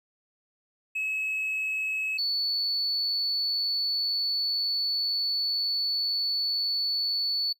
triangle tone pair in turn, 2574 / 4451 Hz, E7 / C#8, -42 / +6 cents, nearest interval major sixth, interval 948 cents, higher second, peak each -25 / -22 dBFS, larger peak second, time 0.95-2.18 / 2.18-7.53 s, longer second, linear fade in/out 10 ms, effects noise-tail reverb RT60 0.1 s tail -24 dB re dry + tanh soft clip ceiling -22 dBFS

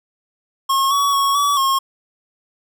square tone with pitch steps, 1083 / 1127 / 1106 / 1141 / 1080 Hz, C#6 / C#6 / C#6 / C#6 / C#6, -41 / +28 / -4 / +50 / -45 cents, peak -15 dBFS, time 0.69-1.79 s, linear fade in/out 10 ms, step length 220 ms, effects none

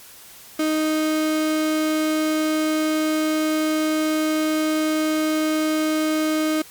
35% pulse tone, 311.1 Hz, D#4, in tune, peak -17 dBFS, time 0.59-6.62 s, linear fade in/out 5 ms, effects white hiss -44 dBFS RMS until 6.7 s + MP3 96 kbps

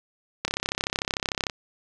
click train, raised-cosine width 0.2 ms, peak -7 dBFS, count 36, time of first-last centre 0.45-1.498 s, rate 33.4 Hz, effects none

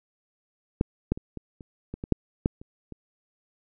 clicks, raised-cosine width 3 ms, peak -8 / -10 / -23 / -22 / -30 / -21 / -20 / -6 / -8 / -30 / -26 dBFS, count 11, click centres 0.811 / 1.12 / 1.175 / 1.373 / 1.608 / 1.94 / 2.039 / 2.123 / 2.459 / 2.615 / 2.923 s, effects none

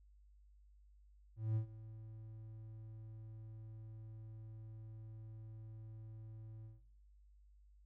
triangle tone with ADSR envelope, 110 Hz, A2, in tune, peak -30 dBFS, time 1.36-6.82 s, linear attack 200 ms, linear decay 100 ms, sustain -17 dB, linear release 170 ms, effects noise-tail reverb RT60 0.7 s tail -19 dB re dry + added 50 Hz sine -62 dBFS peak until 7.85 s

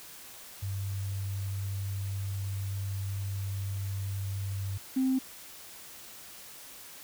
sine tone pair in turn, 98 / 261.6 Hz, G2 / C4, 0 / 0 cents, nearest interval octave + perfect fourth, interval 1700 cents, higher second, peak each -31 / -23 dBFS, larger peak second, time 0.62-4.78 / 4.96-5.19 s, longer first, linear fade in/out 10 ms, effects tanh soft clip ceiling -20 dBFS + white hiss -48 dBFS RMS until 7.03 s

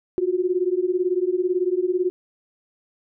sine beating tone pair, 354.2 / 372.2 Hz, F4 / F#4, +24 / +10 cents, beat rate 18 Hz, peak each -22 dBFS, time 0.18-2.1 s, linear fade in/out 0 ms, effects none

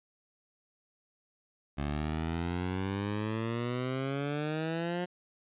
15% pulse exponential sweep, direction up, 70.7 to 180 Hz, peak -25 dBFS, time 1.77-5.06 s, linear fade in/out 20 ms, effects resampled to 8000 Hz

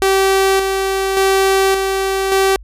sawtooth tone with tremolo, 386.3 Hz, G4, 25 cents flat, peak -7 dBFS, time 0.02-2.56 s, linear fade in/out 0 ms, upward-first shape square, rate 0.87 Hz, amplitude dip 40%, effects added 50 Hz sine -34 dBFS peak until 2.63 s + resampled to 32000 Hz

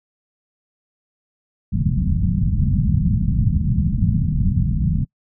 white low-pass noise, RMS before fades -18 dBFS, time 1.72-5.05 s, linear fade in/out 20 ms, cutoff 200 Hz, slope 48 dB/octave, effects noise-tail reverb RT60 0.1 s tail -25 dB re dry

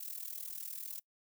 violet noise with amplitude modulation, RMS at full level -40 dBFS, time 0-1 s, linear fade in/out 10 ms, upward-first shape sine, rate 39.9 Hz, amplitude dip 80%, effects noise-tail reverb RT60 0.1 s tail -23 dB re dry

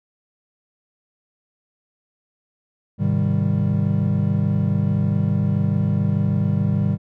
triangle chord, Ab major seventh, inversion none, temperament equal with one note detuned, 103.83 / 130.81 / 155.56 / 197.25 Hz, Ab2 / C3 / Eb3 / G3, 0 / 0 / 0 / +11 cents, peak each -20 / -23 / -20 / -20 dBFS, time 2.98-6.98 s, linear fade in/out 50 ms, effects none

